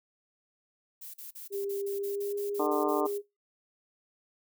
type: noise bursts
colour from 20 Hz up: violet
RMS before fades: -44 dBFS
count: 13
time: 1.01-3.18 s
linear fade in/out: 10 ms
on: 130 ms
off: 40 ms
type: tone with pitch glide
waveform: sine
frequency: 399.4 to 407.1 Hz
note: G4 to G#4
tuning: +32 to -35 cents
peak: -31 dBFS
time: 1.5-3.22 s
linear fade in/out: 50 ms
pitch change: +33 cents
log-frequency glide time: 1.96-2.38 s
type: harmonic tone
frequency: 150.3 Hz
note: D3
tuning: 40 cents sharp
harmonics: 2 / 3 / 4 / 5 / 6 / 7 / 8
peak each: -31 / -33 / -34 / -35 / -36 / -36 / -37 dBFS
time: 2.59-3.07 s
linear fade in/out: 10 ms
effects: noise-tail reverb RT60 0.2 s tail -20 dB re dry